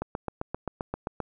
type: click train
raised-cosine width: 1 ms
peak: -16 dBFS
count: 10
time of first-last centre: 0.02-1.203 s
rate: 7.61 Hz
effects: none